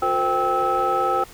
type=tone cluster; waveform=sine; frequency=360.7 / 451.2 / 516 / 785 / 1301 Hz; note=F#4 / A4 / C5 / G5 / E6; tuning=-44 / +44 / -24 / +2 / -23 cents; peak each=-26 / -29 / -25 / -21 / -21 dBFS; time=0.02-1.24 s; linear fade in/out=5 ms; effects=tanh soft clip ceiling -12 dBFS + pink hiss -44 dBFS RMS until 1.33 s